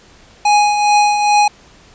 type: tone with tremolo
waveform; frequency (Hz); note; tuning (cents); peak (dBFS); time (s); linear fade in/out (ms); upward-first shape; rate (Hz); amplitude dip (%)
square; 830.6; G#5; 0; -8; 0.45-1.48; 5; triangle; 2.4; 55
effects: pink hiss -45 dBFS RMS until 1.94 s + resampled to 16000 Hz